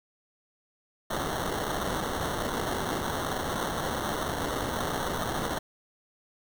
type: noise with sample-and-hold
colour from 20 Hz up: violet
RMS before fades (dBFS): -31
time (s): 1.1-5.59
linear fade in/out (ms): 10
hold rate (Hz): 2450
effects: none